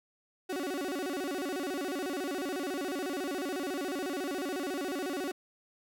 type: tone with vibrato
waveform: 35% pulse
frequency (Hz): 324.6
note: E4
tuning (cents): -27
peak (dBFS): -31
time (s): 0.49-5.32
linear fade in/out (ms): 10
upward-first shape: square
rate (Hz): 14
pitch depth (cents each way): 240
effects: none